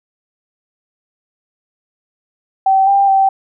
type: tone with pitch steps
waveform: sine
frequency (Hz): 771 / 793 / 776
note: G5 / G5 / G5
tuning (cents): -29 / +20 / -18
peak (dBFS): -8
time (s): 2.66-3.29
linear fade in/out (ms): 5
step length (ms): 210
effects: none